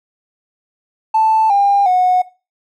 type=tone with pitch steps; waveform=triangle; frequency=880 / 802.3 / 731.5 Hz; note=A5 / G5 / F#5; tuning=0 / +40 / -20 cents; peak=-6 dBFS; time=1.14-2.22 s; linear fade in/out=10 ms; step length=360 ms; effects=noise-tail reverb RT60 0.3 s tail -21 dB re dry + tanh soft clip ceiling -7 dBFS